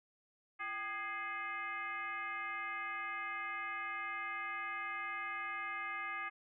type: tone with frequency modulation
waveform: sine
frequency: 1661.2 Hz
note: G#6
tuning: in tune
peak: -38 dBFS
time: 0.59-6.3 s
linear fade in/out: 20 ms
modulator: 439 Hz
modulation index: 1.6
effects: none